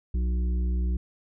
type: harmonic tone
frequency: 61.2 Hz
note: B1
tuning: 15 cents flat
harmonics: 1 / 3 / 5 / 6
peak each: -23 / -36 / -44 / -46 dBFS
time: 0.14-0.97 s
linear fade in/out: 5 ms
effects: none